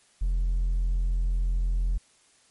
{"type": "tone with hard clipping", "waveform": "sine", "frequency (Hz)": 43, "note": "F1", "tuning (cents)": -26, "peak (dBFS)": -23, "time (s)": [0.21, 1.98], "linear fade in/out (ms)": 10, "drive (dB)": 2, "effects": ["white hiss -61 dBFS RMS until 2.5 s", "MP3 48 kbps"]}